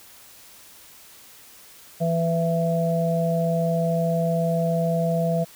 harmonic tone, 166.7 Hz, E3, 20 cents sharp, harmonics 1 / 3 / 4, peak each -22 / -28 / -24 dBFS, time 2-5.45 s, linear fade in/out 20 ms, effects white hiss -48 dBFS RMS until 5.55 s

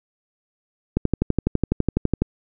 click train, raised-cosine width 3 ms, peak -5 dBFS, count 16, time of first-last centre 0.97-2.22 s, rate 12 Hz, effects none

